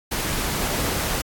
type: noise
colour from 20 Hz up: pink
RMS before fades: -25 dBFS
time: 0.11-1.22 s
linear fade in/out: 10 ms
effects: AAC 64 kbps